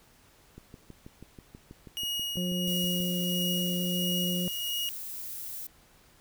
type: click train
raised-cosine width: 3 ms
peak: -32 dBFS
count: 16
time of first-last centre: 0.58-3.003 s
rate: 6.19 Hz
type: tone with tremolo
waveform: 40% pulse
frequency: 2883 Hz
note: F#7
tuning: 46 cents flat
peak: -29 dBFS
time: 1.97-4.89 s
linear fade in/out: 0 ms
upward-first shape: sine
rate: 1.5 Hz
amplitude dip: 45%
type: harmonic tone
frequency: 178.7 Hz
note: F3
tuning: 40 cents sharp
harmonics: 1 / 2 / 3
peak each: -29 / -40 / -40 dBFS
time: 2.37-4.48 s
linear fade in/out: 0 ms
type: noise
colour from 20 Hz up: violet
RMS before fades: -39 dBFS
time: 2.67-5.67 s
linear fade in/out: 5 ms
effects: pink hiss -60 dBFS RMS until 6.2 s